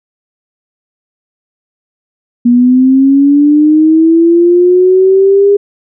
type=linear sweep; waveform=sine; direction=up; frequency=238.4 to 406.7 Hz; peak=-3 dBFS; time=2.45-5.57 s; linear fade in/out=10 ms; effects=none